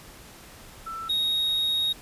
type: tone pair in turn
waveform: sine / triangle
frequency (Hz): 1332 / 3758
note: E6 / A#7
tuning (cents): +18 / +13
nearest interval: octave + tritone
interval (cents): 1795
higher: second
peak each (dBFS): -32 / -21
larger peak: second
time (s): 0.86-1.09 / 1.09-1.93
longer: second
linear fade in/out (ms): 10
effects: pink hiss -47 dBFS RMS until 2.01 s + resampled to 32000 Hz